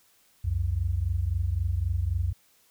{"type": "tone pair together", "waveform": "sine", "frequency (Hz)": [66.1, 89.89], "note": ["C2", "F#2"], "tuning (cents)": [18, -50], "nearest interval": "perfect fourth", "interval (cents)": 532, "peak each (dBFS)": [-28, -26], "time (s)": [0.44, 2.33], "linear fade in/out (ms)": 10, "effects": ["white hiss -63 dBFS RMS until 2.7 s"]}